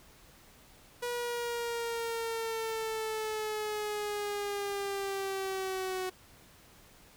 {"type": "linear sweep", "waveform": "sawtooth", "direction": "down", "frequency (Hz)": [485.1, 370], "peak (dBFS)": -29, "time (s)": [1.02, 6.1], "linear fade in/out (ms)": 10, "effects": ["pink hiss -58 dBFS RMS until 7.16 s"]}